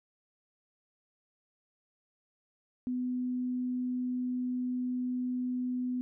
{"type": "tone", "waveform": "sine", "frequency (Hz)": 250.3, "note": "B3", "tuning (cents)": 23, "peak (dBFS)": -30, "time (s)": [2.87, 6.01], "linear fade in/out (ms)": 0, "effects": []}